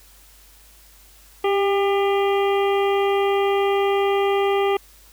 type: harmonic tone with a mistuned harmonic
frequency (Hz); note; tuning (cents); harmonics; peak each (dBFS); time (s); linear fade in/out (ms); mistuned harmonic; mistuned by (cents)
400; G4; +35; 1 / 2 / 3 / 5 / 6 / 7 / 8; -18 / -24 / -28 / -32 / -34 / -35 / -36; 1.44-4.77; 5; 1; -20
effects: added 50 Hz sine -51 dBFS peak until 5.12 s + white hiss -51 dBFS RMS until 5.12 s